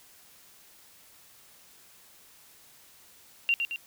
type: tone with echo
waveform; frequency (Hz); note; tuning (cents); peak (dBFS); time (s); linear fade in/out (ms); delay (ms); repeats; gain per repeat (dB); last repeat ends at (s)
sine; 2766; F7; -17; -21; 3.49-3.54; 0; 110; 2; -5; 3.76
effects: white hiss -56 dBFS RMS until 3.86 s